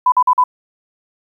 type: tone bursts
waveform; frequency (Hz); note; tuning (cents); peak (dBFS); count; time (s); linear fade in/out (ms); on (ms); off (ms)
sine; 1000; B5; +21; -8; 4; 0.06-0.439; 5; 61; 45
effects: 8-bit